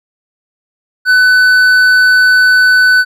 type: tone with hard clipping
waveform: triangle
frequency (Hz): 1500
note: F#6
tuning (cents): +23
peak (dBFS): -6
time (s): 1.05-3.05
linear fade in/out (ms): 50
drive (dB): 9
effects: none